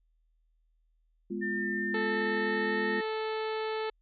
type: chord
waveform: sine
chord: F diminished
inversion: first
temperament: equal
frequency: 207.7 / 246.9 / 349.2 Hz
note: Ab3 / Cb4 / F4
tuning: 0 / 0 / 0 cents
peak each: -35 / -39 / -36 dBFS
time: 1.3-3.01 s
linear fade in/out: 10 ms
type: tone with pitch glide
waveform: sine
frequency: 1801 to 1834.6 Hz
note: A6 to A#6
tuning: +40 to -28 cents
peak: -32 dBFS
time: 1.41-3.02 s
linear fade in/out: 20 ms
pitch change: +32 cents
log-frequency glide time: 2-2.85 s
type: harmonic tone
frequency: 437.4 Hz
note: A4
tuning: 10 cents flat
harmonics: 1 / 2 / 3 / 4 / 5 / 6 / 7 / 8 / 9 / 10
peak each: -32 / -38 / -42 / -44 / -46 / -48 / -49 / -50 / -51 / -52 dBFS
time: 1.94-3.9 s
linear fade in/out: 5 ms
effects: added 40 Hz sine -67 dBFS peak until 4.01 s